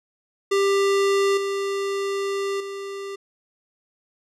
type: tone with level steps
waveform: square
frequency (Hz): 395.6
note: G4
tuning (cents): +16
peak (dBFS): -18 / -24 / -31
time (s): 0.51-3.16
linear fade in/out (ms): 10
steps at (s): 1.37 / 2.6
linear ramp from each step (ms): 5
effects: low-pass 8000 Hz 12 dB/octave